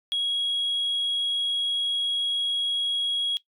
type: tone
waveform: sine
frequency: 3311 Hz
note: G#7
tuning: 6 cents flat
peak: -21 dBFS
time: 0.12-3.37 s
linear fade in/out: 0 ms
effects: noise-tail reverb RT60 0.1 s tail -19 dB re dry + tanh soft clip ceiling -21 dBFS